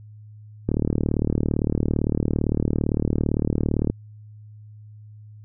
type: click train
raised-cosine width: 3 ms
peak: -8 dBFS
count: 122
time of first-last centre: 0.69-3.9 s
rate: 37.7 Hz
effects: added 106 Hz sine -41 dBFS peak until 5.44 s